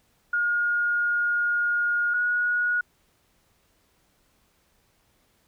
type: tone pair in turn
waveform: sine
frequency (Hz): 1428 / 1452.1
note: F6 / F#6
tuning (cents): +38 / -33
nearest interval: unison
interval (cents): 29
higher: second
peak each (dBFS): -21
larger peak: neither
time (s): 0.33-2.14 / 2.14-2.81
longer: first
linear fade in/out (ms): 5
effects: pink hiss -66 dBFS RMS until 5.47 s